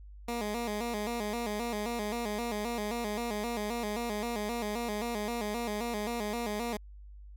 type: tone with vibrato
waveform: 15% pulse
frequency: 222.4 Hz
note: A3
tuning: 19 cents sharp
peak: -26 dBFS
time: 0.28-6.77 s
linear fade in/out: 5 ms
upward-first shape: square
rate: 3.8 Hz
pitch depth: 110 cents each way
effects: added 50 Hz sine -46 dBFS peak until 7.36 s